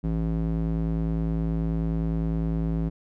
square tone with band-pass filter, 54.8 Hz, A1, 6 cents flat, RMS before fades -26 dBFS, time 0.03-2.9 s, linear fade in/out 20 ms, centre 190 Hz, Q 1.4, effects none

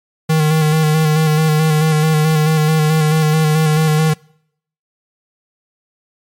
square tone with vibrato, 155.56 Hz, D#3, in tune, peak -11 dBFS, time 0.29-4.14 s, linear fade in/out 10 ms, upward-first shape square, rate 4.6 Hz, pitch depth 27 cents each way, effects noise-tail reverb RT60 0.7 s tail -26 dB re dry + MP3 64 kbps

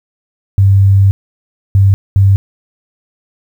sine tone bursts at uneven times, 98 Hz, G2, in tune, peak -4 dBFS, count 3, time 0.58-1.11 / 1.75-1.94 / 2.16-2.36 s, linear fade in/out 0 ms, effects 7-bit

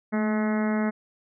harmonic tone with a mistuned harmonic, 213.5 Hz, G#3, 48 cents sharp, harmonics 1 / 2 / 3 / 4 / 5 / 6 / 7 / 8 / 9 / 10, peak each -23 / -33 / -33 / -37 / -41 / -39 / -39 / -41 / -40 / -42 dBFS, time 0.12-0.91 s, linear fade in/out 20 ms, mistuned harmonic 1, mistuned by +32 cents, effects none

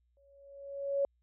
sine tone with exponential growth, 558 Hz, C#5, 11 cents sharp, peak -25 dBFS, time 0.17-1.05 s, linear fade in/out 1 ms, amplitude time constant 190 ms, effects added 60 Hz sine -70 dBFS peak until 1.22 s

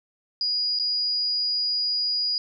sine tone with dropouts, 4893 Hz, D#8, 30 cents flat, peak -22 dBFS, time 0.41-2.38 s, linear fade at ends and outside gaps 1 ms, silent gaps 0.789-0.797 s, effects none

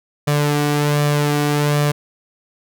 sawtooth tone with flanger, 146.83 Hz, D3, in tune, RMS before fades -17 dBFS, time 0.27-1.92 s, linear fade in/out 10 ms, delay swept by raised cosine 1.7 to 2.68 ms, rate 1.3 Hz, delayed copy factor +0.5, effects none

